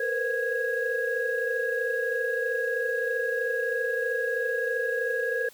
sine tone cluster, 461.4 / 493.9 / 517 / 1653 Hz, A#4 / B4 / C5 / G#6, -18 / 0 / -21 / -9 cents, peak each -30 / -32 / -32 / -28 dBFS, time 0-5.49 s, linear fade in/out 5 ms, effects tanh soft clip ceiling -16 dBFS + white hiss -53 dBFS RMS until 5.53 s

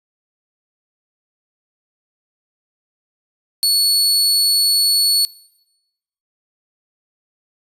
sawtooth tone, 4410 Hz, C#8, 10 cents flat, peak -10 dBFS, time 3.63-5.25 s, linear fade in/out 0 ms, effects noise-tail reverb RT60 1.0 s tail -23 dB re dry + resampled to 32000 Hz

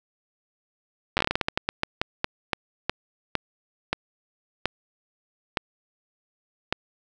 slowing click train, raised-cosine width 0.3 ms, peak -6 dBFS, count 23, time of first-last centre 1.17-6.726 s, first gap 9 ms, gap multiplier 1.26, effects none

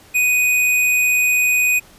square tone, 2489 Hz, D#7, in tune, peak -14 dBFS, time 0.14-1.8 s, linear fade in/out 20 ms, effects pink hiss -47 dBFS RMS until 1.98 s + resampled to 32000 Hz

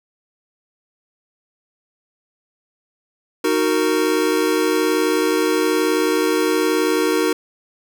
square chord, D# minor, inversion none, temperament equal with one note detuned, 311.1 / 370 / 462.1 Hz, D#4 / F#4 / A#4, 0 / 0 / -15 cents, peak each -21 dBFS, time 3.44-7.33 s, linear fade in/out 5 ms, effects none

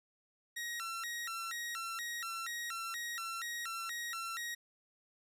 sawtooth tone with vibrato, 1598 Hz, G6, 33 cents sharp, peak -35 dBFS, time 0.56-4.55 s, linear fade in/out 10 ms, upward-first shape square, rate 2.1 Hz, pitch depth 290 cents each way, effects resampled to 32000 Hz

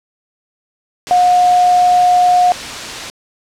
sine tone in noise, 720 Hz, F#5, 47 cents flat, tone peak -7 dBFS, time 1.11-2.52 s, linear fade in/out 0 ms, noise white, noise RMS -24 dBFS, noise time 1.07-3.1 s, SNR +14 dB, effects low-pass 6000 Hz 12 dB/octave

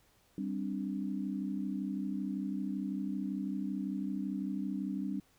sine chord, G suspended fourth, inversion none, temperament just, 196 / 261.3 / 294 Hz, G3 / C4 / D4, 0 / -2 / +2 cents, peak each -36 / -39 / -39 dBFS, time 0.38-5.2 s, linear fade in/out 2 ms, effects pink hiss -68 dBFS RMS until 5.38 s

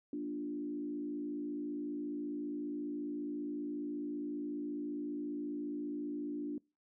sine tone with frequency modulation, 293.6 Hz, D4, in tune, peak -36 dBFS, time 0.13-6.58 s, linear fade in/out 2 ms, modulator 54.7 Hz, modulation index 0.75, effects noise-tail reverb RT60 0.3 s tail -25 dB re dry

